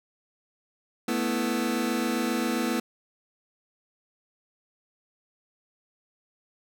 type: chord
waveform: sawtooth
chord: A suspended second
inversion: none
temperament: just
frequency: 220 / 247.5 / 330 Hz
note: A3 / B3 / E4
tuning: 0 / +4 / +2 cents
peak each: -26 / -24 / -26 dBFS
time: 1.08-2.8 s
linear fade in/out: 5 ms
effects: none